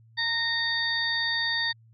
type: harmonic tone with a mistuned harmonic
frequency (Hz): 916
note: A#5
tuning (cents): -31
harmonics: 1 / 2 / 4 / 5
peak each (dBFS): -38 / -27 / -30 / -31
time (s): 0.17-1.73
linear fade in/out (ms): 20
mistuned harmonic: 2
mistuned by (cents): +20
effects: added 113 Hz sine -53 dBFS peak until 1.93 s